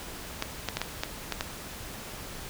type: clicks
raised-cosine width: 0.2 ms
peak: -11 dBFS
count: 7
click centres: 0.424 / 0.687 / 0.77 / 0.816 / 1.035 / 1.323 / 1.409 s
effects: pink hiss -41 dBFS RMS until 2.49 s